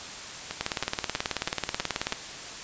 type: two click trains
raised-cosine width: 0.2 ms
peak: -9 / -14 dBFS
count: 29 / 6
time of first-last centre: 0.61-2.124 / 0.51-2.128 s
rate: 18.5 / 3.09 Hz
effects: white hiss -39 dBFS RMS until 2.63 s + resampled to 16000 Hz